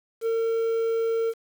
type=tone with quantisation; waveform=triangle; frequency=454.9 Hz; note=A#4; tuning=42 cents flat; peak=-20 dBFS; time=0.21-1.34 s; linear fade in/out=50 ms; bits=8; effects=none